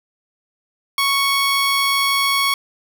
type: tone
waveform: 15% pulse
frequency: 1108.7 Hz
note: C#6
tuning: in tune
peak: -9 dBFS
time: 0.98-2.54 s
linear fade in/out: 2 ms
effects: none